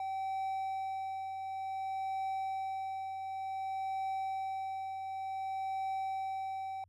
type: tone with tremolo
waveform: triangle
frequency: 770 Hz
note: G5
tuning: 31 cents flat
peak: -31 dBFS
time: 0-6.84 s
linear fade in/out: 2 ms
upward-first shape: triangle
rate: 0.55 Hz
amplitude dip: 45%
effects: added 92 Hz sine -64 dBFS peak until 6.88 s